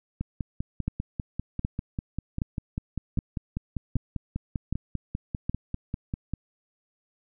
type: two click trains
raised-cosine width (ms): 5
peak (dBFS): -17 / -14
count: 32 / 7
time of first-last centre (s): 0.21-6.336 / 0.88-5.495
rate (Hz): 5.06 / 1.3
effects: none